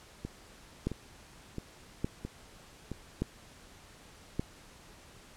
two click trains, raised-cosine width 3 ms, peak -24 / -17 dBFS, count 5 / 4, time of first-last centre 0.25-2.917 / 0.87-4.395 s, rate 1.5 / 0.851 Hz, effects pink hiss -55 dBFS RMS until 5.36 s + low-pass 10000 Hz 12 dB/octave

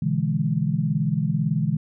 sine chord, E dominant seventh, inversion second, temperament equal, 123.47 / 146.83 / 164.81 / 207.7 Hz, B2 / D3 / E3 / G#3, 0 / 0 / 0 / 0 cents, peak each -29 / -24 / -24 / -27 dBFS, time 0.02-1.77 s, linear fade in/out 5 ms, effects none

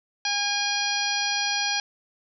harmonic tone with a mistuned harmonic, 814 Hz, G#5, 35 cents flat, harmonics 1 / 2 / 3 / 4 / 5 / 6 / 7, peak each -31 / -31 / -31 / -31 / -31 / -31 / -31 dBFS, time 0.25-1.8 s, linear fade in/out 2 ms, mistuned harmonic 5, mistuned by +50 cents, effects none

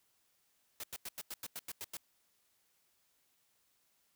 white noise bursts, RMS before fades -43 dBFS, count 10, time 0.8-1.97 s, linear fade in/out 2 ms, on 36 ms, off 90 ms, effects white hiss -75 dBFS RMS until 4.15 s

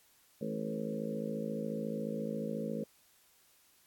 harmonic tone with a mistuned harmonic, 54.2 Hz, A1, 25 cents flat, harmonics 3 / 4 / 5 / 6 / 7 / 8 / 9 / 10, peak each -43 / -38 / -45 / -48 / -51 / -44 / -42 / -43 dBFS, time 0.41-2.84 s, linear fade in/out 5 ms, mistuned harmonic 9, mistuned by -17 cents, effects white hiss -66 dBFS RMS until 3.86 s + AAC 64 kbps

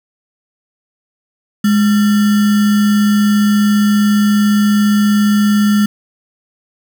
sine tone with sample-and-hold, 207.7 Hz, G#3, in tune, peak -8 dBFS, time 1.64-5.86 s, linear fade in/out 5 ms, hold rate 1575 Hz, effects none

